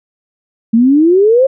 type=exponential sweep; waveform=sine; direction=up; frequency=220 to 549 Hz; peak=-5 dBFS; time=0.73-1.47 s; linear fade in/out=10 ms; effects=none